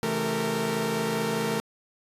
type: tone cluster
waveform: sawtooth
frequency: 134.9 / 164.7 / 217.7 / 391.3 / 460.4 Hz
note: C#3 / E3 / A3 / G4 / A#4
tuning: -47 / -1 / -18 / -3 / -22 cents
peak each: -33 / -30 / -26 / -33 / -25 dBFS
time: 0.03-1.6 s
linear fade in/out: 0 ms
effects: resampled to 32000 Hz